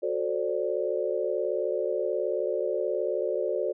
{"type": "chord", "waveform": "sine", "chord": "D dominant seventh", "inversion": "first", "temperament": "just", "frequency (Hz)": [367.1, 440.5, 528.6, 587.3], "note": ["F#4", "A4", "C5", "D5"], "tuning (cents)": [-14, 2, 18, 0], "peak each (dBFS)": -31, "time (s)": [0.02, 3.73], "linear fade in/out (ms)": 20, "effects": []}